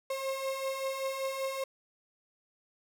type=beating tone pair; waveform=35% pulse; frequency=532 / 537.2 Hz; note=C5 / C5; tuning=+29 / +46 cents; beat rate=5.2 Hz; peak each=-37 / -32 dBFS; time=0.1-1.64 s; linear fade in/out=5 ms; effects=none